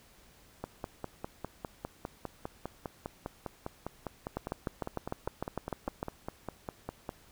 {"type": "two click trains", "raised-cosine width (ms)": 1, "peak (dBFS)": [-22, -19], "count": [33, 12], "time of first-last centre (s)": [[0.64, 7.092], [4.37, 6.029]], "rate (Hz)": [4.96, 6.63], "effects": ["pink hiss -60 dBFS RMS until 7.31 s"]}